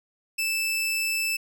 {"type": "tone", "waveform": "sawtooth", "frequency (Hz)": 2637, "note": "E7", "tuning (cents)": 0, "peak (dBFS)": -21, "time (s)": [0.38, 1.37], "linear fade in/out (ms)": 10, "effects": []}